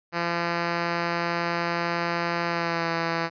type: tone with pitch glide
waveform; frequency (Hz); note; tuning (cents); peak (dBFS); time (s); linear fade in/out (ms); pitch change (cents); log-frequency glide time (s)
5% pulse; 170.9 to 166.61; F3 to E3; -37 to +19; -13; 0.12-3.3; 50; -44; 2.47-2.89
effects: resampled to 11025 Hz